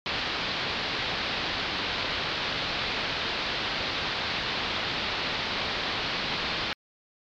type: low-pass noise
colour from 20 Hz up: white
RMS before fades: -30 dBFS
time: 0.06-6.73 s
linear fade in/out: 0 ms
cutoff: 4500 Hz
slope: 48 dB/octave
effects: MP3 96 kbps